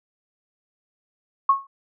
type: tone with exponential decay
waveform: sine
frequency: 1095 Hz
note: C#6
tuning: 22 cents flat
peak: -10 dBFS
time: 1.49-1.67 s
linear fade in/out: 5 ms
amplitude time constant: 38 ms
effects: none